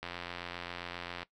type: click train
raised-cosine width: 0.3 ms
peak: -23 dBFS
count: 106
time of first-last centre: 0.03-1.23 s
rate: 87.5 Hz
effects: noise-tail reverb RT60 0.1 s tail -18 dB re dry